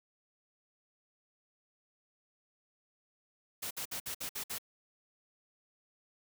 white noise bursts, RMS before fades -39 dBFS, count 7, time 3.62-4.585 s, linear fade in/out 10 ms, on 89 ms, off 57 ms, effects none

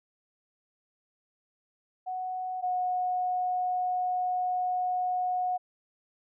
sine tone pair in turn, 740 / 729.4 Hz, F#5 / F#5, 0 / -25 cents, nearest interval unison, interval 25 cents, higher first, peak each -31 / -26 dBFS, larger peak second, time 2.06-2.62 / 2.62-5.58 s, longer second, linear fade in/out 20 ms, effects none

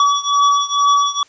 square beating tone pair, 1140 / 1142.2 Hz, C#6 / D6, +48 / -49 cents, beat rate 2.2 Hz, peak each -15 / -17 dBFS, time 0-1.23 s, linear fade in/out 2 ms, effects white hiss -50 dBFS RMS until 1.28 s + resampled to 16000 Hz

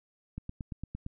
click train, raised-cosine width 5 ms, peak -25 dBFS, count 7, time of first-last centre 0.38-1.064 s, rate 8.77 Hz, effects none

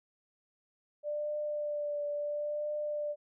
sine tone with vibrato, 591 Hz, D5, 11 cents sharp, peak -32 dBFS, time 1.03-3.16 s, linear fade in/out 50 ms, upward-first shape triangle, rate 0.73 Hz, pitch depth 23 cents each way, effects none

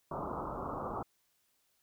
white low-pass noise, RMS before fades -39 dBFS, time 0.11-1.03 s, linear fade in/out 5 ms, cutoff 1300 Hz, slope 96 dB/octave, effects white hiss -75 dBFS RMS until 1.82 s

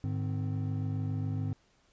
triangle tone cluster, 103.9 / 151.2 / 259.1 Hz, G#2 / D#3 / C4, +1 / -49 / -17 cents, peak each -30 / -34 / -37 dBFS, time 0.04-1.53 s, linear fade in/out 0 ms, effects pink hiss -68 dBFS RMS until 1.92 s + resampled to 16000 Hz

